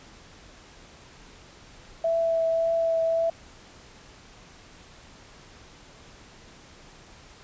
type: tone with vibrato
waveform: sine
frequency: 659.3 Hz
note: E5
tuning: in tune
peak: -21 dBFS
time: 2.04-3.3 s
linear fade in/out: 5 ms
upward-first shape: triangle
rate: 1.8 Hz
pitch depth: 14 cents each way
effects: pink hiss -50 dBFS RMS until 7.43 s + resampled to 16000 Hz